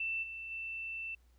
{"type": "tone with level steps", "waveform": "sine", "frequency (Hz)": 2670, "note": "E7", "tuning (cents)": 22, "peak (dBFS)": [-33, -41, -38], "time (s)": [0, 1.15], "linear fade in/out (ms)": 5, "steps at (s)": [0.22, 0.5], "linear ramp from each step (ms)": 20, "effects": ["added 60 Hz sine -62 dBFS peak until 1.38 s", "pink hiss -75 dBFS RMS until 1.38 s"]}